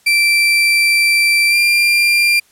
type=tone with pitch glide; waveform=35% pulse; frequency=2344 to 2385 Hz; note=D7 to D7; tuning=-4 to +26 cents; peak=-8 dBFS; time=0.06-2.4 s; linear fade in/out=10 ms; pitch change=+30 cents; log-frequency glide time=1.49-1.56 s; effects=white hiss -53 dBFS RMS until 2.51 s + low-pass 12000 Hz 12 dB/octave